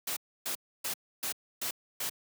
white noise bursts, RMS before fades -34 dBFS, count 6, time 0.07-2.096 s, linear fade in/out 5 ms, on 96 ms, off 290 ms, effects high-pass 150 Hz 12 dB/octave

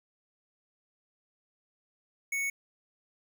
square tone, 2217 Hz, C#7, in tune, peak -30 dBFS, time 2.32-2.5 s, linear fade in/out 5 ms, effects 11-bit

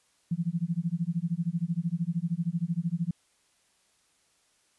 sine tone with tremolo, 169.9 Hz, F3, 47 cents flat, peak -23 dBFS, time 0.31-3.11 s, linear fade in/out 5 ms, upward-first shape sine, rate 13 Hz, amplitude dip 100%, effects white hiss -68 dBFS RMS until 4.78 s + resampled to 24000 Hz

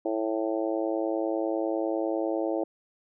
harmonic tone, 110 Hz, A2, in tune, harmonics 3 / 4 / 5 / 6 / 7 / 8, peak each -29 / -34 / -31 / -34 / -38 / -44 dBFS, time 0.05-2.64 s, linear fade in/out 5 ms, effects none

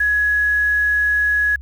sine tone with quantisation, 1679 Hz, G#6, 18 cents sharp, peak -14 dBFS, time 0-1.56 s, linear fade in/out 5 ms, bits 7, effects added 67 Hz sine -32 dBFS peak until 1.61 s

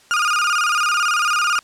35% pulse tone with vibrato, 1318.5 Hz, E6, in tune, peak -14 dBFS, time 0.11-1.59 s, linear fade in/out 0 ms, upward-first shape square, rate 18 Hz, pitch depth 120 cents each way, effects white hiss -51 dBFS RMS until 1.63 s + low-pass 8000 Hz 12 dB/octave

